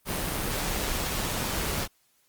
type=noise with amplitude modulation; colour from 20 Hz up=pink; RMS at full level=-28 dBFS; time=0.05-1.88 s; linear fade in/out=50 ms; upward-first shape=sine; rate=141 Hz; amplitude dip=35%; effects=white hiss -67 dBFS RMS until 2.28 s + Opus 32 kbps